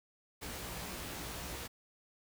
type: noise with comb filter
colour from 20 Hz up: pink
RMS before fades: -43 dBFS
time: 0.41-1.68 s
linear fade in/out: 20 ms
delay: 17 ms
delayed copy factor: +0.85
effects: none